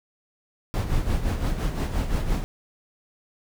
brown noise with tremolo, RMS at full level -22 dBFS, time 0.74-2.44 s, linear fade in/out 0 ms, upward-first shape sine, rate 5.8 Hz, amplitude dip 60%, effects none

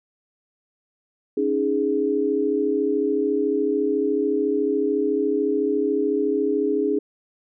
sine chord, C# suspended second, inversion none, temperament equal, 277.2 / 311.1 / 415.3 Hz, C#4 / D#4 / G#4, 0 / 0 / 0 cents, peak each -25 / -25 / -21 dBFS, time 1.37-6.99 s, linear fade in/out 5 ms, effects none

